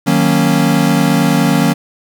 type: chord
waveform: square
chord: D# minor seventh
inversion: none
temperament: equal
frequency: 155.56 / 185 / 233.1 / 277.2 Hz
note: D#3 / F#3 / A#3 / C#4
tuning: 0 / 0 / 0 / 0 cents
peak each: -16 dBFS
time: 0.06-1.74 s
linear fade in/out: 20 ms
effects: 7-bit